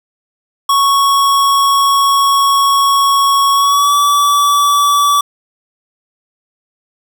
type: tone with pitch glide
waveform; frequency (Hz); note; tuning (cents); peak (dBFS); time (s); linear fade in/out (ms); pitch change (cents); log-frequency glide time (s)
square; 1108.7 to 1151.1; C#6 to D6; 0 to -35; -9; 0.69-5.21; 5; +65; 3.53-3.95
effects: none